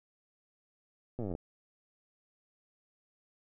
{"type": "slowing click train", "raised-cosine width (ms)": 2, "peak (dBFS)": -25, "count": 17, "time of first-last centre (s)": [1.19, 1.351], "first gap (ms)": 8, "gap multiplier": 1.03, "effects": []}